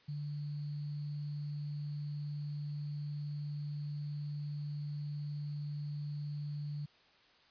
sine tone with sample-and-hold, 146.83 Hz, D3, in tune, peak -37 dBFS, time 0.08-6.86 s, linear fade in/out 10 ms, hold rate 4410 Hz, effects white hiss -65 dBFS RMS until 7.5 s + resampled to 11025 Hz

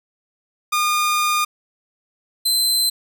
sawtooth tone pair in turn, 1216 / 4080 Hz, D#6 / C8, -40 / -44 cents, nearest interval octave + major sixth, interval 2096 cents, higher second, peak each -13 dBFS, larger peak neither, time 0.72-1.45 / 2.45-2.9 s, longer first, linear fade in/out 10 ms, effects none

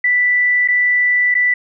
sine tone with dropouts, 1975.5 Hz, B6, in tune, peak -11 dBFS, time 0.04-1.54 s, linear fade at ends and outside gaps 5 ms, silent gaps 0.677-0.684 / 1.343-1.35 s, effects none

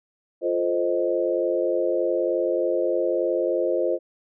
sine chord, F dominant seventh, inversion none, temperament equal, 349.2 / 440 / 523.3 / 622.3 Hz, F4 / A4 / C5 / Eb5, 0 / 0 / 0 / 0 cents, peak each -25 / -29 / -24 / -27 dBFS, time 0.41-3.99 s, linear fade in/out 50 ms, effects none

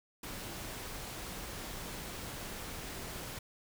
pink noise, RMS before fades -43 dBFS, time 0.23-3.39 s, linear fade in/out 5 ms, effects none

